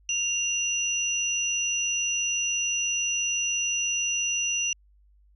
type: tone pair together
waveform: sine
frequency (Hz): 2786 / 5903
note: F7 / F#8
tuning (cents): -5 / -5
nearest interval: octave + minor second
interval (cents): 1300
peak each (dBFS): -27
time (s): 0.09-4.73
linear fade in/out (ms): 2
effects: added 50 Hz sine -56 dBFS peak until 5.35 s